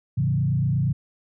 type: tone with frequency modulation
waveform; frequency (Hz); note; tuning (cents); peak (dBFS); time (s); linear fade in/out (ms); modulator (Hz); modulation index
sine; 135.5; C#3; -39; -19; 0.17-0.93; 10; 28.5; 1.1
effects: none